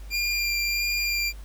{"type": "tone with vibrato", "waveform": "25% pulse", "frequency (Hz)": 2391, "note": "D7", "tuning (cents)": 30, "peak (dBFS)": -20, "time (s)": [0.1, 1.33], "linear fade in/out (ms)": 50, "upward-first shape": "sine", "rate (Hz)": 1.5, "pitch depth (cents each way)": 10, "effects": ["added 50 Hz sine -37 dBFS peak until 1.44 s", "pink hiss -53 dBFS RMS until 1.44 s"]}